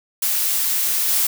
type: noise with level steps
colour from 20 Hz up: blue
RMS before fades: -20 / -18 dBFS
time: 0.22-1.27 s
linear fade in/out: 5 ms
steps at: 1.08 s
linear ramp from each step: 10 ms
effects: none